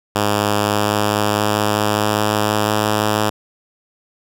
5% pulse tone with pitch steps, 103.83 / 104.43 / 105.04 / 105.64 / 106.26 Hz, G#2 / G#2 / G#2 / G#2 / G#2, 0 / +10 / +20 / +30 / +40 cents, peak -4 dBFS, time 0.15-3.3 s, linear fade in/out 10 ms, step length 630 ms, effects none

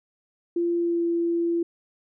sine tone with pitch glide, 343.3 to 339.4 Hz, F4 to F4, -30 to -49 cents, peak -21 dBFS, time 0.56-1.63 s, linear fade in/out 5 ms, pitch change -19 cents, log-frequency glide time 0.77-1.04 s, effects none

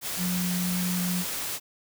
sine tone in noise, 179.8 Hz, F#3, 49 cents flat, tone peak -26 dBFS, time 0.17-1.25 s, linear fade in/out 50 ms, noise white, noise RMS -32 dBFS, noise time 0.01-1.6 s, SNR +3 dB, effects none

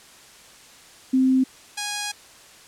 sine / 5% pulse tone pair in turn, 260.7 / 825.8 Hz, C4 / G#5, -6 / -10 cents, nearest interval octave + minor sixth, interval 1996 cents, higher second, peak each -15 / -14 dBFS, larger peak second, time 1.13-1.44 / 1.77-2.12 s, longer second, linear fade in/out 10 ms, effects white hiss -48 dBFS RMS until 2.67 s + low-pass 9000 Hz 12 dB/octave

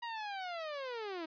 sawtooth linear sweep, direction down, 957 to 311.1 Hz, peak -35 dBFS, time 0.02-1.26 s, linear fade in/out 10 ms, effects resampled to 11025 Hz

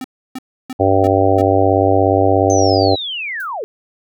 square tone bursts, 258.6 Hz, C4, 20 cents flat, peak -24 dBFS, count 5, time 0.01-1.415 s, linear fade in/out 2 ms, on 33 ms, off 310 ms
harmonic tone, 97 Hz, G2, 18 cents flat, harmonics 1 / 3 / 4 / 5 / 6 / 7 / 8, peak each -18 / -18 / -18 / -18 / -18 / -18 / -18 dBFS, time 0.79-2.96 s, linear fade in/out 20 ms
sine linear sweep, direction down, 6310 to 379 Hz, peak -21 dBFS, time 2.5-3.64 s, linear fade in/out 0 ms
violet noise with exponential decay, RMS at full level -35 dBFS, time 3.4-3.52 s, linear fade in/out 2 ms, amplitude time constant 24 ms
effects none

